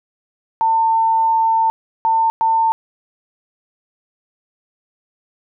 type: tone bursts at uneven times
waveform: sine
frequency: 899 Hz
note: A5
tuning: 37 cents sharp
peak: -12 dBFS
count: 3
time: 0.61-1.7 / 2.05-2.3 / 2.41-2.72 s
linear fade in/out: 0 ms
effects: none